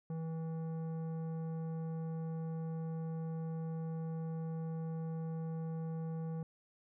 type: tone with tanh clipping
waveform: sine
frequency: 162.1 Hz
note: E3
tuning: 29 cents flat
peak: -39 dBFS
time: 0.1-6.43 s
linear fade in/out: 2 ms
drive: 12 dB
effects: none